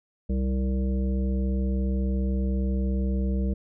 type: harmonic tone with a mistuned harmonic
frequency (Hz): 64.8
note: C2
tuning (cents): -16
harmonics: 1 / 3 / 5 / 7 / 9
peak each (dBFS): -24 / -28 / -38 / -38 / -43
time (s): 0.29-3.54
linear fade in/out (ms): 10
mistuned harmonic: 7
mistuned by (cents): +26
effects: none